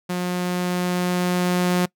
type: tone with level ramp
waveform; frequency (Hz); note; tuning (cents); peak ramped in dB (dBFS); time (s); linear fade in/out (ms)
sawtooth; 179.2; F3; +45; -19 to -13; 0.09-1.86; 10
effects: noise-tail reverb RT60 0.1 s tail -23 dB re dry